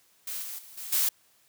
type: noise with level steps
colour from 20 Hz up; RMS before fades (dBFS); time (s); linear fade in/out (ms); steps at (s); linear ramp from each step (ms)
blue; -35 / -38 / -49 / -39 / -25; 0.27-1.09; 5; 0.42 / 0.58 / 0.77 / 0.92; 10
effects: white hiss -64 dBFS RMS until 1.48 s + high-pass 60 Hz 12 dB/octave